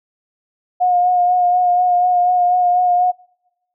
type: tone with vibrato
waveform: sine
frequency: 718 Hz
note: F5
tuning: 48 cents sharp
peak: -11 dBFS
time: 0.8-3.12 s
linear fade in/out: 20 ms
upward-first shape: sine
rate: 4.1 Hz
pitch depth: 22 cents each way
effects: noise-tail reverb RT60 0.9 s tail -24 dB re dry